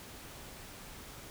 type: silence
effects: pink hiss -49 dBFS RMS until 1.3 s